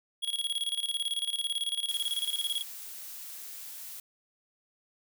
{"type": "tone with tremolo", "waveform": "square", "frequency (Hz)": 3322, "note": "G#7", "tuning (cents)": 0, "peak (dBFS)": -28, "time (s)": [0.22, 2.63], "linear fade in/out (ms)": 20, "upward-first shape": "square", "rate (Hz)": 18, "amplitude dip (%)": 75}
{"type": "noise", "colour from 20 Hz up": "blue", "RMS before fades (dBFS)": -43, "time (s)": [1.89, 4], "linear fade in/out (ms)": 2}
{"effects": []}